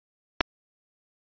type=clicks; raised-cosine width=0.3 ms; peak=-4 dBFS; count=2; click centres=0.407 / 0.41 s; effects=resampled to 11025 Hz